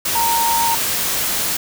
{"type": "tone in noise", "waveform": "sine", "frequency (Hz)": 925, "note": "A#5", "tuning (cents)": -14, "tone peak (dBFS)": -16, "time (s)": [0.15, 0.75], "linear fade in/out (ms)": 5, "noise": "white", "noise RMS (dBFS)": -20, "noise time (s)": [0.05, 1.57], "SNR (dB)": 1, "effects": []}